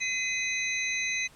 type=tone cluster; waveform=sine; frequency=2034 / 2514 / 3967 / 6190 Hz; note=C7 / D#7 / B7 / G8; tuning=-50 / +17 / +7 / -23 cents; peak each=-32 / -31 / -37 / -35 dBFS; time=0-1.28 s; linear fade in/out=20 ms; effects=pink hiss -56 dBFS RMS until 1.35 s + low-pass 11000 Hz 12 dB/octave